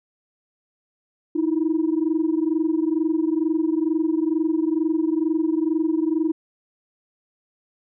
sine tone pair together, 311.1 / 333.3 Hz, D#4 / E4, 0 / +19 cents, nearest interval minor second, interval 119 cents, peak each -20 / -21 dBFS, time 1.35-6.32 s, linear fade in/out 10 ms, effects tanh soft clip ceiling -13 dBFS

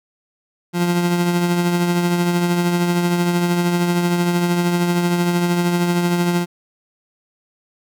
30% pulse tone with tremolo, 174.61 Hz, F3, in tune, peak -11 dBFS, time 0.73-6.46 s, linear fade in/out 50 ms, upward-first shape triangle, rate 13 Hz, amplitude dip 45%, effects none

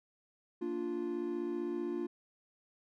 triangle chord, Bb major, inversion none, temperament equal, 233.1 / 293.7 / 349.2 Hz, Bb3 / D4 / F4, 0 / 0 / 0 cents, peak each -40 / -38 / -34 dBFS, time 0.61-2.07 s, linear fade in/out 10 ms, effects none

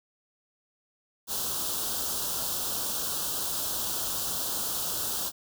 white band-stop noise, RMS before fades -31 dBFS, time 1.27-5.32 s, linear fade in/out 50 ms, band 1500 to 3000 Hz, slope 48 dB/octave, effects none

